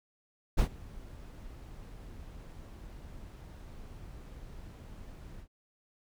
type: noise with ADSR envelope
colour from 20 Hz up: brown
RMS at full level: -23 dBFS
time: 0.57-5.48 s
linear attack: 22 ms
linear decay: 89 ms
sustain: -24 dB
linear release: 85 ms
effects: none